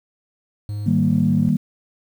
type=tone with pitch glide; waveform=triangle; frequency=103.83 to 106.87 Hz; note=G#2 to A2; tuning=0 to -50 cents; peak=-22 dBFS; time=0.69-1.49 s; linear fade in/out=0 ms; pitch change=+50 cents; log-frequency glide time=1.02-1.28 s
type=chord; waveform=sine; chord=Eb major; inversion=none; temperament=equal; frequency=155.56 / 196 / 233.1 Hz; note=Eb3 / G3 / Bb3; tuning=0 / 0 / 0 cents; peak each=-19 dBFS; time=0.86-1.57 s; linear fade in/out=10 ms
effects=tanh soft clip ceiling -4 dBFS + 8-bit